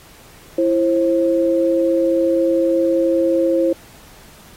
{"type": "tone pair together", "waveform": "sine", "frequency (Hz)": [333.7, 532], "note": ["E4", "C5"], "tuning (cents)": [21, 29], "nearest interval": "minor sixth", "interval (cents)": 808, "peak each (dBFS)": -16, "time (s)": [0.58, 3.73], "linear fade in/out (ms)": 5, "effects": ["pink hiss -45 dBFS RMS until 4.56 s", "AAC 48 kbps"]}